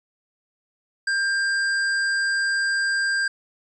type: tone with hard clipping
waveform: triangle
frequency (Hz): 1593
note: G6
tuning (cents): +27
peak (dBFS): -22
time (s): 1.07-3.28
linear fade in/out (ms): 5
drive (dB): 16
effects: resampled to 22050 Hz